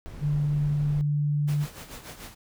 brown noise, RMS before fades -38 dBFS, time 0.06-1.01 s, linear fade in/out 0 ms
sine tone, 146.83 Hz, D3, in tune, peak -22 dBFS, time 0.2-1.67 s, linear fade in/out 50 ms
pink noise with tremolo, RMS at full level -40 dBFS, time 1.47-2.35 s, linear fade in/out 20 ms, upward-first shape sine, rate 6.8 Hz, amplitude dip 65%
effects none

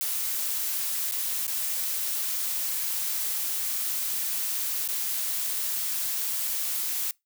blue noise with dropouts, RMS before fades -29 dBFS, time 0.01-7.11 s, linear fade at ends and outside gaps 0 ms, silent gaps 1.112-1.121 / 1.467-1.479 / 4.877-4.887 s, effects noise-tail reverb RT60 0.2 s tail -25 dB re dry

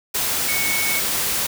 sine tone in noise, 2217 Hz, C#7, in tune, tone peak -23 dBFS, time 0.48-1 s, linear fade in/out 10 ms, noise white, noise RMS -22 dBFS, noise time 0.14-1.47 s, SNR -4 dB, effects none

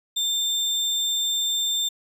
sine tone with sample-and-hold, 3588 Hz, A7, 33 cents sharp, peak -21 dBFS, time 0.16-1.89 s, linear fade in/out 10 ms, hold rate 11025 Hz, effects resampled to 32000 Hz

